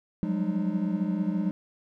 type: tone cluster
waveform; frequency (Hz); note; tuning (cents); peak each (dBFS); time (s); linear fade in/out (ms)
triangle; 179.3 / 190.6 / 205.8 / 304.6; F3 / G3 / G#3 / D#4; +46 / -48 / -16 / -37; -28 / -29 / -28 / -31; 0.23-1.51; 0
effects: none